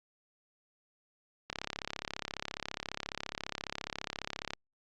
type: click train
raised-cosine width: 0.2 ms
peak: -18 dBFS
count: 106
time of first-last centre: 1.5-4.535 s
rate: 34.6 Hz
effects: low-pass 6000 Hz 12 dB/octave + Opus 48 kbps